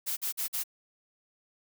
blue noise bursts, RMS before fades -32 dBFS, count 4, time 0.06-0.638 s, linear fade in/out 20 ms, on 110 ms, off 46 ms, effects none

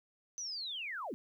sine linear sweep, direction down, 6110 to 185.7 Hz, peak -38 dBFS, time 0.38-1.14 s, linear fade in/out 0 ms, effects 12-bit

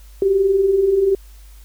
sine tone pair together, 370.6 / 391.5 Hz, F#4 / G4, +3 / -2 cents, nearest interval minor second, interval 95 cents, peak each -22 / -13 dBFS, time 0.22-1.15 s, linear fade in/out 2 ms, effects added 50 Hz sine -39 dBFS peak until 1.64 s + white hiss -52 dBFS RMS until 1.64 s

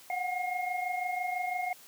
sine tone cluster, 722 / 748 / 2144 Hz, F#5 / F#5 / C7, -43 / +19 / +42 cents, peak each -33 / -36 / -36 dBFS, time 0.1-1.73 s, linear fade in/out 2 ms, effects white hiss -54 dBFS RMS until 1.87 s + high-pass 150 Hz 12 dB/octave

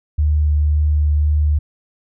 sine tone with vibrato, 74.9 Hz, D2, 35 cents sharp, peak -12 dBFS, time 0.18-1.59 s, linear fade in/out 10 ms, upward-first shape sine, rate 1.9 Hz, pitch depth 10 cents each way, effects none

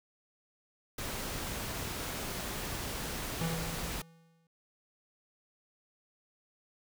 pink noise, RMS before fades -38 dBFS, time 0.98-4.02 s, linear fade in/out 5 ms
square tone with exponential decay, 164.9 Hz, E3, 1 cent sharp, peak -31 dBFS, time 3.41-4.47 s, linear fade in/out 2 ms, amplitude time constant 230 ms
effects none

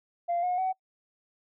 sine tone with pitch steps, 692 / 721.4 / 752 Hz, F5 / F#5 / F#5, -16 / -44 / +28 cents, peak -24 dBFS, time 0.28-0.73 s, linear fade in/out 20 ms, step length 150 ms, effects noise-tail reverb RT60 0.1 s tail -25 dB re dry + tanh soft clip ceiling -22 dBFS

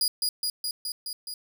sawtooth tone with echo, 4890 Hz, D#8, 31 cents flat, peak -19 dBFS, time 0.01-0.08 s, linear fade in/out 2 ms, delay 210 ms, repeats 6, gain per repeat -2 dB, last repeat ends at 1.34 s, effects none

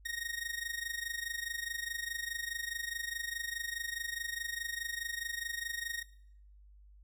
sawtooth tone with amplitude modulation, 1864.7 Hz, A#6, in tune, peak -30 dBFS, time 0.05-6.03 s, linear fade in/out 10 ms, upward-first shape sine, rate 24.8 Hz, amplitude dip 80%, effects noise-tail reverb RT60 0.7 s tail -20 dB re dry + added 50 Hz sine -55 dBFS peak until 7.03 s

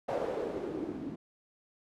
blue noise with low-pass filter sweep, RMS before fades -36 dBFS, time 0.08-1.16 s, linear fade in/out 10 ms, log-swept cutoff 600 to 250 Hz, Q 4.3, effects none

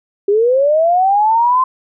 sine linear sweep, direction up, 392 to 1046.5 Hz, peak -9 dBFS, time 0.28-1.64 s, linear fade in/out 5 ms, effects none

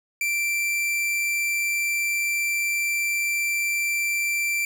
45% pulse tone, 2349 Hz, D7, in tune, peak -22 dBFS, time 0.21-4.65 s, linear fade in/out 2 ms, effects none

